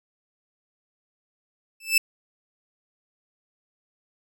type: tone with exponential growth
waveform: sawtooth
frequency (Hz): 2637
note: E7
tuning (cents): 0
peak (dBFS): -9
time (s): 1.8-1.98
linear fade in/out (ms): 5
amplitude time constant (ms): 39
effects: none